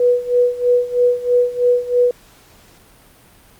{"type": "tone with tremolo", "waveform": "sine", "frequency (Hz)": 490, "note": "B4", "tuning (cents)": -14, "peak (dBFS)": -9, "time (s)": [0, 2.11], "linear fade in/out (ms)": 2, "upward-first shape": "sine", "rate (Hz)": 3.1, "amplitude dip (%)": 85, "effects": ["pink hiss -48 dBFS RMS until 3.59 s", "Opus 48 kbps"]}